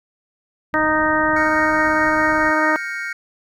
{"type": "low-pass noise", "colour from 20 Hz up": "pink", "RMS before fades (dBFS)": -37, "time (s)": [0.73, 2.51], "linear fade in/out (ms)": 5, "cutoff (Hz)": 280, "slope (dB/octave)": 48}
{"type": "harmonic tone", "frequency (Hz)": 310, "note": "D#4", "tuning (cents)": -6, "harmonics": [1, 2, 3, 4, 5, 6], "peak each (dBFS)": [-22, -22, -22, -22, -22, -22], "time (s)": [0.74, 2.76], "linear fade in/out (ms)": 0}
{"type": "chord", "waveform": "triangle", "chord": "G half-diminished seventh", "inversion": "third", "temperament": "equal with one note detuned", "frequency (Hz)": [1407.4, 1568, 1864.7, 2217], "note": ["F6", "G6", "Bb6", "Db7"], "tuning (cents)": [13, 0, 0, 0], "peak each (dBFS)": -28, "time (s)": [1.36, 3.13], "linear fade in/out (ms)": 5}
{"effects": []}